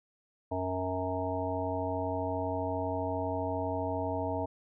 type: harmonic tone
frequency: 92.5 Hz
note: F#2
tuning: in tune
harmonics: 1 / 3 / 5 / 7 / 9 / 10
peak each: -37 / -37 / -38 / -35 / -40 / -39 dBFS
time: 0.51-4.46 s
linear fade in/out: 10 ms
effects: none